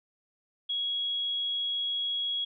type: tone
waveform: sine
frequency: 3322 Hz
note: G#7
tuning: in tune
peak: -28 dBFS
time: 0.69-2.45 s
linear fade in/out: 10 ms
effects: none